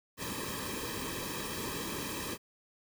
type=noise with comb filter; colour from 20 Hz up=pink; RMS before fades=-38 dBFS; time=0.17-2.38 s; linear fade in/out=50 ms; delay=1.4 ms; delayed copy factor=-0.9; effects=none